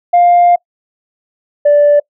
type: tone pair in turn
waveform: sine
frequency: 702 / 584 Hz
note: F5 / D5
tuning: +9 / -10 cents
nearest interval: minor third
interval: 319 cents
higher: first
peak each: -3 dBFS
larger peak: neither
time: 0.13-0.56 / 1.65-2 s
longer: first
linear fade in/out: 10 ms
effects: noise-tail reverb RT60 0.1 s tail -25 dB re dry + tanh soft clip ceiling -2 dBFS